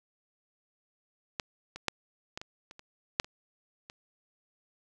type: clicks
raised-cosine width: 0.2 ms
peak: -14 / -24 / -10 / -20 / -24 / -30 / -30 / -7 / -30 / -27 dBFS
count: 10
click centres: 1.398 / 1.76 / 1.883 / 2.375 / 2.415 / 2.711 / 2.794 / 3.199 / 3.245 / 3.899 s
effects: none